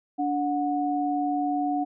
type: tone pair together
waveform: sine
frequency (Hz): 290.1 / 731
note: D4 / F#5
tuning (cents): -21 / -21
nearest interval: octave + major third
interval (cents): 1600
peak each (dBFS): -26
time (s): 0.18-1.85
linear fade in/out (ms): 20
effects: none